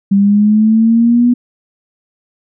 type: linear sweep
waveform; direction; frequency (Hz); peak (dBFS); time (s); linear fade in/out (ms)
sine; up; 196 to 245.4; -6; 0.11-1.34; 10
effects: none